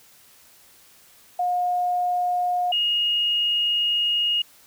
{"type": "tone pair in turn", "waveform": "sine", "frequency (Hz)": [716, 2864], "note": ["F5", "F7"], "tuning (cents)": [43, 43], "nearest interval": "2 octaves", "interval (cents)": 2400, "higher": "second", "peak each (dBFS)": [-20, -19], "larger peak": "second", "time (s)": [[1.39, 2.72], [2.72, 4.42]], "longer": "second", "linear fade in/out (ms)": 5, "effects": ["white hiss -53 dBFS RMS until 4.66 s"]}